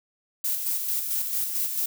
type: noise with tremolo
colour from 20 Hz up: violet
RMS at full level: -26 dBFS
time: 0.44-1.86 s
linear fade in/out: 5 ms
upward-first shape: square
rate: 4.5 Hz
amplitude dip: 40%
effects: none